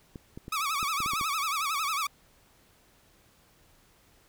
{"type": "clicks", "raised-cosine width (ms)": 3, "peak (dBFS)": -27, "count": 8, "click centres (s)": [0.158, 0.375, 0.481, 0.829, 1.004, 1.061, 1.135, 1.212]}
{"type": "tone with vibrato", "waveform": "sawtooth", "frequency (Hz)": 1206, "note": "D6", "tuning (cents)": 46, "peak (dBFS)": -24, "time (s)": [0.52, 2.07], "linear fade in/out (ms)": 5, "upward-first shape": "sine", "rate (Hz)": 11, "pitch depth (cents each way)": 150}
{"effects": ["pink hiss -62 dBFS RMS until 4.28 s"]}